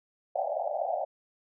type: band-pass noise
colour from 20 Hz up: pink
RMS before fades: -31 dBFS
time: 0.35-1.05 s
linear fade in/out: 10 ms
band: 560 to 790 Hz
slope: 96 dB/octave
effects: none